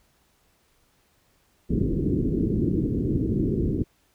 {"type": "low-pass noise", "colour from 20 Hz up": "white", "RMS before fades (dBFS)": -24, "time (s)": [1.69, 3.84], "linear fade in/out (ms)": 20, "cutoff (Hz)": 380, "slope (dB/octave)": 48, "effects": ["pink hiss -65 dBFS RMS until 4.14 s"]}